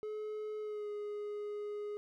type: tone with pitch glide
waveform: triangle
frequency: 427.1 to 415.7 Hz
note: G#4 to G#4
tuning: +48 to +2 cents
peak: -36 dBFS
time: 0.03-1.97 s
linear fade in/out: 0 ms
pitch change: -46 cents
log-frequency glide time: 0.6-0.89 s
effects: none